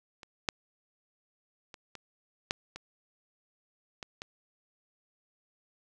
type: clicks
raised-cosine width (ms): 0.2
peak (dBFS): -29 / -10 / -28 / -26 / -11 / -24 / -22 / -22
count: 8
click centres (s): 0.232 / 0.488 / 1.742 / 1.953 / 2.509 / 2.76 / 4.028 / 4.219
effects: none